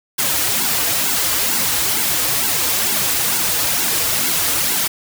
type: noise with flanger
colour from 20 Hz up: white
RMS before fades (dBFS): -18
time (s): 0.18-4.88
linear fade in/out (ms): 10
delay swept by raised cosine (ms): 1.6 to 5.3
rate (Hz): 2.2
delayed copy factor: -0.9
effects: none